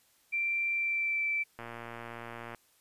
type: tone with pitch glide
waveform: sine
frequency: 2355 to 2328 Hz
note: D7 to D7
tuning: +4 to -16 cents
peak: -28 dBFS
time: 0.32-1.44 s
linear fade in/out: 20 ms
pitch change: -20 cents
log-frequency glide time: 0.72-1.25 s
type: click train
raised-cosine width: 0.5 ms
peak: -27 dBFS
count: 113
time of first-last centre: 1.59-2.547 s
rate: 117 Hz
effects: white hiss -67 dBFS RMS until 2.8 s + resampled to 32000 Hz